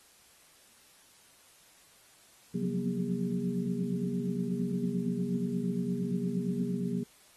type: tone cluster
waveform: sine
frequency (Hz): 133.5 / 176.8 / 185.4 / 238.9 / 405.4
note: C3 / F3 / F#3 / A#3 / G#4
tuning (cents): +35 / +22 / +4 / +43 / -42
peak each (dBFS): -40 / -36 / -33 / -34 / -39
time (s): 2.54-7.04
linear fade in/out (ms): 10
effects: white hiss -60 dBFS RMS until 7.36 s + AAC 32 kbps